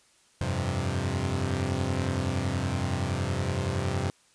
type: chord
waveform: sawtooth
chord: F suspended second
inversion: none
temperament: equal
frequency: 87.31 / 98 / 130.81 Hz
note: F2 / G2 / C3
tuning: 0 / 0 / 0 cents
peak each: -27 dBFS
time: 0.41-4.1 s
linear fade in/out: 0 ms
effects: white hiss -62 dBFS RMS until 4.34 s + resampled to 22050 Hz